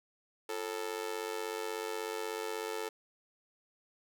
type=tone with amplitude modulation; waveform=sawtooth; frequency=440 Hz; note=A4; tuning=in tune; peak=-28 dBFS; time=0.49-2.89 s; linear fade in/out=5 ms; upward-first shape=sine; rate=96.4 Hz; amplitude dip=90%; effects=none